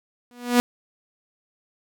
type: tone with exponential growth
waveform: sawtooth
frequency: 243.4 Hz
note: B3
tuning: 25 cents flat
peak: -8 dBFS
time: 0.31-0.6 s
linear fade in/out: 0 ms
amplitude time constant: 62 ms
effects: none